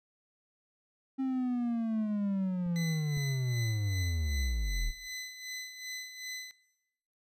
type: linear sweep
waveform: triangle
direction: down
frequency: 268.1 to 35.03 Hz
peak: -27 dBFS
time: 1.18-4.92 s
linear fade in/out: 20 ms
type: clicks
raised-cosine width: 5 ms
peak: -39 / -30 dBFS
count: 2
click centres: 2.664 / 3.173 s
type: tone with tremolo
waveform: 20% pulse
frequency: 2016 Hz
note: B6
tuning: 35 cents sharp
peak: -32 dBFS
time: 2.76-6.51 s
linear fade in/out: 0 ms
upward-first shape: sine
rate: 2.6 Hz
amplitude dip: 65%
effects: noise-tail reverb RT60 1.0 s tail -20 dB re dry + resampled to 32000 Hz